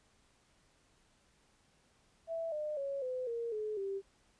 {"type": "tone with pitch steps", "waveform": "sine", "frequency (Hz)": [659.3, 604.6, 554.4, 508.4, 466.2, 427.5, 392], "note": ["E5", "D#5", "C#5", "C5", "A#4", "A4", "G4"], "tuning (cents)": [0, -50, 0, -50, 0, -50, 0], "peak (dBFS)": -35, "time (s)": [2.27, 4.02], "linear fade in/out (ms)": 50, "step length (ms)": 250, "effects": ["pink hiss -70 dBFS RMS until 4.39 s", "resampled to 22050 Hz"]}